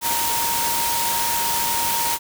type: tone in noise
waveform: sine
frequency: 932.3 Hz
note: A#5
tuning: in tune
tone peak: -24 dBFS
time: 0.01-2.19 s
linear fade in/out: 50 ms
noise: white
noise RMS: -23 dBFS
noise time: 0.01-2.19 s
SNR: -4 dB
effects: none